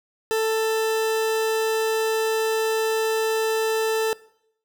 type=tone; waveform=40% pulse; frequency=442.3 Hz; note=A4; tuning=9 cents sharp; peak=-19 dBFS; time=0.31-4.13 s; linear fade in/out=0 ms; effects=noise-tail reverb RT60 0.7 s tail -21 dB re dry